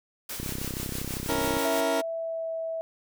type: noise with tremolo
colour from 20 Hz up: white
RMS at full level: -35 dBFS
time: 0.29-1.81 s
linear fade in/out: 5 ms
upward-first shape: sine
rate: 6.2 Hz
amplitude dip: 45%
type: click train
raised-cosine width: 3 ms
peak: -21 dBFS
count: 39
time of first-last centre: 0.4-1.569 s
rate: 32.5 Hz
type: chord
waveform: 20% pulse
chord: A# diminished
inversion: first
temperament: equal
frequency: 277.2 / 329.6 / 466.2 Hz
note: C#4 / E4 / A#4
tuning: 0 / 0 / 0 cents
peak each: -25 / -28 / -24 dBFS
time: 1.28-2.02 s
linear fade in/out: 20 ms
type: tone with pitch glide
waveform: sine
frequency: 659.3 to 652.9 Hz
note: E5 to E5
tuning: 0 to -17 cents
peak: -29 dBFS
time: 1.65-2.81 s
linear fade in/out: 0 ms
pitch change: -17 cents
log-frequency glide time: 2.12-2.5 s
effects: none